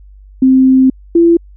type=tone pair in turn; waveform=sine; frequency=261.6 / 338.1 Hz; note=C4 / E4; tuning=0 / +44 cents; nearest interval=major third; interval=444 cents; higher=second; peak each=-4 dBFS; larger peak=neither; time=0.42-0.9 / 1.15-1.37 s; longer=first; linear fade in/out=5 ms; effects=added 49 Hz sine -35 dBFS peak until 1.56 s